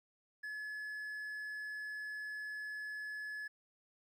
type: tone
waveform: triangle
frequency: 1708 Hz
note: G#6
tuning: 48 cents sharp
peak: -39 dBFS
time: 0.43-3.48 s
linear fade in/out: 10 ms
effects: 13-bit